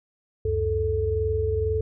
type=tone cluster; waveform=sine; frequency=71.1 / 93.2 / 437.2 Hz; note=C#2 / F#2 / A4; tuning=+45 / +13 / -11 cents; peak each=-28 / -27 / -24 dBFS; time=0.45-1.81 s; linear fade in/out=5 ms; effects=none